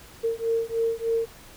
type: beating tone pair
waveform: sine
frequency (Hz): 455.2 / 458.5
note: A#4 / A#4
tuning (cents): -41 / -29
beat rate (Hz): 3.3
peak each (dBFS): -26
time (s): 0.23-1.26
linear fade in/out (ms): 20
effects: pink hiss -48 dBFS RMS until 1.56 s